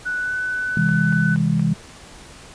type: tone with pitch glide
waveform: sine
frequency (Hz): 1480 to 1498.9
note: F#6 to F#6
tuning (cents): 0 to +22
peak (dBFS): -21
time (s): 0.05-1.36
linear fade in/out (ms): 20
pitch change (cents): +22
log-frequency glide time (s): 0.17-0.34
type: chord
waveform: sine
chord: C augmented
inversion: none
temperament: just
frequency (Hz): 130.81 / 163.52 / 204.4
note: C3 / E3 / G#3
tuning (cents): 0 / -14 / -27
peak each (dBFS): -23 / -18 / -21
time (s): 0.77-1.74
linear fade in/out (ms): 2
type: click train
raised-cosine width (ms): 0.5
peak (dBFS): -22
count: 4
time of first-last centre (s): 0.89-1.596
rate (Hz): 4.25
effects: pink hiss -42 dBFS RMS until 2.54 s + resampled to 22050 Hz